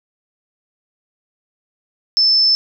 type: tone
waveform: sine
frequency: 5274 Hz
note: E8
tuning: in tune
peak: -10 dBFS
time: 2.17-2.55 s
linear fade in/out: 0 ms
effects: none